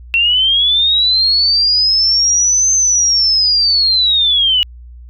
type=linear two-way sweep; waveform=sine; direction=up then down; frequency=2692 to 6272 to 2892 Hz; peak=-9 dBFS; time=0.14-4.63 s; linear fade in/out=0 ms; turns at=2.73 s; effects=added 60 Hz sine -32 dBFS peak until 5.09 s